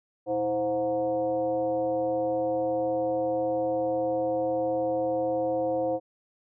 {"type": "tone with frequency modulation", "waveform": "sine", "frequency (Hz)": 523.3, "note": "C5", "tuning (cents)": 0, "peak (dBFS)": -24, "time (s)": [0.26, 6], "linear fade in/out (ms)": 50, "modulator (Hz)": 201, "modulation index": 0.92, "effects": []}